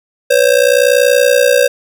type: ring-modulated tone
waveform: square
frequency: 530 Hz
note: C5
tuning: 22 cents sharp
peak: -5 dBFS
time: 0.3-1.68 s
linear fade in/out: 10 ms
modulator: 30.3 Hz
effects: none